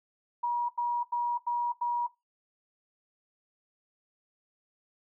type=tone bursts; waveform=sine; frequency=958 Hz; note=A#5; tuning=47 cents sharp; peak=-26 dBFS; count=5; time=0.43-2.07 s; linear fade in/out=10 ms; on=260 ms; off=85 ms; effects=noise-tail reverb RT60 0.2 s tail -17 dB re dry